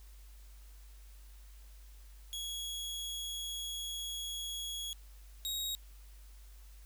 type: tone pair in turn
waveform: sawtooth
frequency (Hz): 3334 / 3787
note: G#7 / A#7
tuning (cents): +6 / +27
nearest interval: major second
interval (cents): 221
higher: second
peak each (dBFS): -35 / -32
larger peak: second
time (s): 2.33-4.93 / 5.45-5.75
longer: first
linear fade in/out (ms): 0
effects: added 50 Hz sine -51 dBFS peak until 6.85 s + white hiss -64 dBFS RMS until 6.85 s